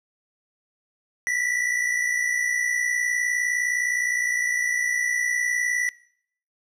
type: tone pair together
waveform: square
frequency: 1915.9 / 1975.5 Hz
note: A#6 / B6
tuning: +47 / 0 cents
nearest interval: minor second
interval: 53 cents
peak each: -29 / -24 dBFS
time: 1.27-5.89 s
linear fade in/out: 0 ms
effects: noise-tail reverb RT60 0.7 s tail -24 dB re dry + low-pass 10000 Hz 12 dB/octave